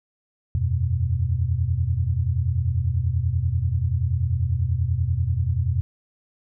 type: chord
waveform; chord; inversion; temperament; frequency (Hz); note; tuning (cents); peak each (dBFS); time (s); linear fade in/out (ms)
sine; E suspended second; none; just; 82.41 / 92.71 / 123.61; E2 / F#2 / B2; 0 / +4 / +2; -24; 0.55-5.81; 0
effects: none